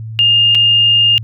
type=tone with dropouts; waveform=sine; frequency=2823 Hz; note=F7; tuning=18 cents sharp; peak=-7 dBFS; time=0.19-1.18 s; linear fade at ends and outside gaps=0 ms; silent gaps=0.548-0.552 s; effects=added 111 Hz sine -23 dBFS peak until 1.23 s